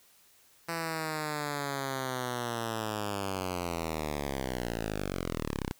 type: linear sweep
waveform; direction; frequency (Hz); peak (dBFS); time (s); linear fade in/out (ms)
5% pulse; down; 168 to 30.53; -21; 0.68-5.72; 10
effects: white hiss -62 dBFS RMS until 5.79 s